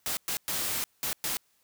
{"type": "noise bursts at uneven times", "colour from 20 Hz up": "white", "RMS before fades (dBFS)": -31, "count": 5, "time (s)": [[0.06, 0.17], [0.28, 0.37], [0.48, 0.84], [1.03, 1.13], [1.24, 1.37]], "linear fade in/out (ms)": 0, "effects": ["white hiss -69 dBFS RMS until 1.63 s"]}